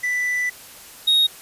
triangle tone pair in turn, 1983 / 3751 Hz, B6 / A#7, +7 / +10 cents, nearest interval major seventh, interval 1103 cents, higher second, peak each -18 / -12 dBFS, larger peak second, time 0.03-0.5 / 1.07-1.27 s, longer first, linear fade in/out 10 ms, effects white hiss -42 dBFS RMS until 1.41 s + resampled to 32000 Hz

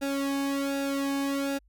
sawtooth tone with flanger, 277.2 Hz, C#4, in tune, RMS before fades -29 dBFS, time 0.01-1.59 s, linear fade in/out 20 ms, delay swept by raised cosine 0.94 to 1.52 ms, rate 1.3 Hz, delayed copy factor -0.95, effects added 50 Hz sine -59 dBFS peak until 1.68 s

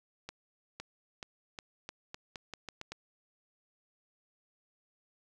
accelerating click train, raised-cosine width 0.2 ms, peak -24 dBFS, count 11, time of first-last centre 0.29-2.92 s, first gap 510 ms, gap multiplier 0.84, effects none

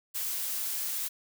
blue noise, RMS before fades -33 dBFS, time 0.14-1.09 s, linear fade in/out 20 ms, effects none

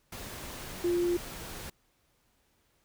sine tone in noise, 349.2 Hz, F4, in tune, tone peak -25 dBFS, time 0.84-1.17 s, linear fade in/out 5 ms, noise pink, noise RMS -42 dBFS, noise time 0.12-1.7 s, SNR +14 dB, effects pink hiss -71 dBFS RMS until 2.84 s

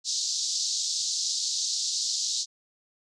pink band-pass noise, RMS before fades -29 dBFS, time 0.04-2.46 s, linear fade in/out 50 ms, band 4000 to 7200 Hz, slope 48 dB/octave, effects none

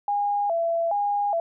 sine tone with vibrato, 740 Hz, F#5, in tune, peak -21 dBFS, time 0.08-1.4 s, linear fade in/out 2 ms, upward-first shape square, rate 1.2 Hz, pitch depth 170 cents each way, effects none

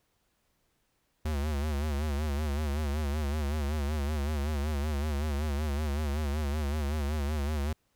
square tone with vibrato, 73.8 Hz, D2, 9 cents sharp, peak -29 dBFS, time 1.25-7.73 s, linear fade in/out 5 ms, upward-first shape sine, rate 5.3 Hz, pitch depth 100 cents each way, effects pink hiss -74 dBFS RMS until 7.95 s

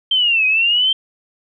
sine linear two-way sweep, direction down then up, 3151 to 2503 to 3151 Hz, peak -12 dBFS, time 0.11-0.93 s, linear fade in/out 5 ms, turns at 0.46 s, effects none

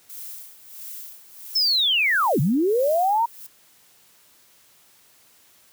violet noise with tremolo, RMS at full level -36 dBFS, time 0.09-3.47 s, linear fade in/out 10 ms, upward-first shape sine, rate 1.5 Hz, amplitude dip 80%
sine linear two-way sweep, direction down then up, 5370 to 123.47 to 954 Hz, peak -17 dBFS, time 1.55-3.26 s, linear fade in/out 10 ms, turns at 2.4 s
effects white hiss -56 dBFS RMS until 5.72 s + high-pass 60 Hz 12 dB/octave

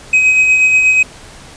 triangle tone with tremolo, 2529 Hz, D#7, 28 cents sharp, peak -4 dBFS, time 0.13-1.03 s, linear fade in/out 5 ms, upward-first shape sine, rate 8.3 Hz, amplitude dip 35%, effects pink hiss -36 dBFS RMS until 1.56 s + resampled to 22050 Hz

